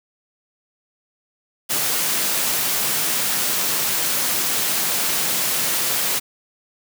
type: high-pass noise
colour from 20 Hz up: white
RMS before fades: -21 dBFS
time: 1.69-6.2 s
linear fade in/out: 20 ms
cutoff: 110 Hz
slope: 96 dB/octave
effects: none